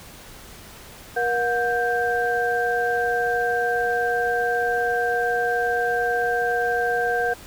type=tone cluster; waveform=sine; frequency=475.8 / 723 / 1572 Hz; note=A#4 / F#5 / G6; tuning=+35 / -40 / +4 cents; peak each=-24 dBFS; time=1.16-7.34 s; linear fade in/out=10 ms; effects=pink hiss -43 dBFS RMS until 7.46 s